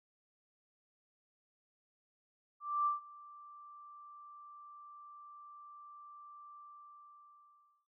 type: tone with ADSR envelope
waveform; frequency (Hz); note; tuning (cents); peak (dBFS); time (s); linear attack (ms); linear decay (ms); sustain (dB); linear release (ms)
sine; 1175; D6; +1; -28; 2.6-7.87; 260; 140; -23; 1300
effects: none